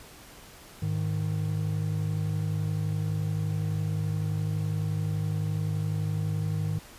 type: tone pair together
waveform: triangle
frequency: 103.83 / 155.57 Hz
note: G#2 / D#3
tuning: 0 / 0 cents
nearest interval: perfect fifth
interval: 700 cents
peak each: -27 dBFS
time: 0.82-6.79 s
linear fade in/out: 5 ms
effects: pink hiss -49 dBFS RMS until 6.98 s + resampled to 32000 Hz